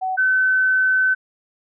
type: tone pair in turn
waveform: sine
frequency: 751 / 1521.6 Hz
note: F#5 / F#6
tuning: +26 / +48 cents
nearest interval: octave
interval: 1222 cents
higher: second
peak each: -20 / -14 dBFS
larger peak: second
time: 0.01-0.17 / 0.17-1.15 s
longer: second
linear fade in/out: 20 ms
effects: none